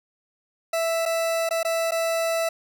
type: tone with dropouts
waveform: 40% pulse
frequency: 660 Hz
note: E5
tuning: 2 cents sharp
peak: -21 dBFS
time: 0.73-2.49 s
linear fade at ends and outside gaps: 5 ms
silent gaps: 1.055-1.059 / 1.491-1.508 / 1.631-1.648 / 1.91-1.918 s
effects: none